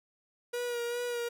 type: tone with vibrato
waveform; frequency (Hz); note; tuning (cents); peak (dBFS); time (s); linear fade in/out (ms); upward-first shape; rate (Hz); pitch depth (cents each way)
45% pulse; 480; B4; -49; -32; 0.53-1.29; 10; sine; 2.5; 26
effects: none